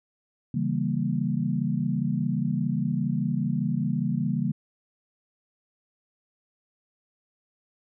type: chord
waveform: sine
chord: C# diminished seventh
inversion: none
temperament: equal with one note detuned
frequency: 138.59 / 163.58 / 196 / 233.1 Hz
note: C#3 / E3 / G3 / Bb3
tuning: 0 / -13 / 0 / 0 cents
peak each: -29 dBFS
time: 0.54-4.52 s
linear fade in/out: 5 ms
effects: none